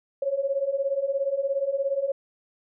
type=beating tone pair; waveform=sine; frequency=539 / 556 Hz; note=C#5 / C#5; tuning=-49 / +5 cents; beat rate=17 Hz; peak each=-28 / -25 dBFS; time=0.22-2.12 s; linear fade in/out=5 ms; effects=none